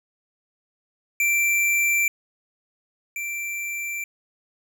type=tone pair in turn; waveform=square; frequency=2349 / 2349 Hz; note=D7 / D7; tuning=0 / 0 cents; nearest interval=unison; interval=0 cents; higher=neither; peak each=-19 / -28 dBFS; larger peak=first; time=1.2-2.08 / 3.16-4.04 s; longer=neither; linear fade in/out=2 ms; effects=none